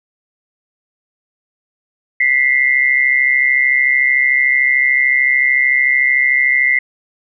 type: tone pair together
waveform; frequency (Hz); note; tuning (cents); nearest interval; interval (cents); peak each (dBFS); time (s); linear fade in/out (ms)
sine; 1975.5 / 2109; B6 / C7; 0 / +13; minor second; 113; -13; 2.2-6.79; 5
effects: none